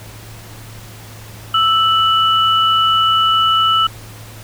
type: tone pair together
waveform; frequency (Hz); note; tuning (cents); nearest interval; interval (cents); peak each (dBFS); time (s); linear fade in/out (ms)
sine; 1317.8 / 2960; E6 / F#7; -1 / 0; octave + major second; 1401; -12 / -15; 1.54-3.87; 5
effects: added 109 Hz sine -35 dBFS peak until 4.43 s + pink hiss -38 dBFS RMS until 4.43 s